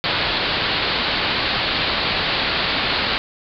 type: low-pass noise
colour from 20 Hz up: white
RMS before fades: -21 dBFS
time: 0.04-3.18 s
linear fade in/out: 0 ms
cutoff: 4600 Hz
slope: 96 dB/octave
effects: none